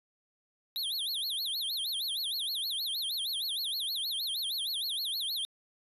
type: tone with vibrato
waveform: square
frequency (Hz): 3700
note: A#7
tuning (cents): -14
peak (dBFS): -32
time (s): 0.76-5.45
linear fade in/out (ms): 0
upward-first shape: sine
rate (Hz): 6.4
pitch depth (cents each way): 290
effects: resampled to 32000 Hz